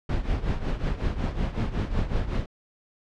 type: noise with tremolo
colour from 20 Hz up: brown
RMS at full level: -23 dBFS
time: 0.09-2.46 s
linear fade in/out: 5 ms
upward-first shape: triangle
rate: 5.4 Hz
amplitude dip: 80%
effects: low-pass 4000 Hz 12 dB/octave